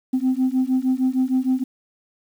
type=beating tone pair; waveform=sine; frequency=255.4 / 261.9 Hz; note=C4 / C4; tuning=-42 / +2 cents; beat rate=6.5 Hz; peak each=-19 dBFS; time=0.13-1.64 s; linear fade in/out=10 ms; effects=tanh soft clip ceiling -13 dBFS + 8-bit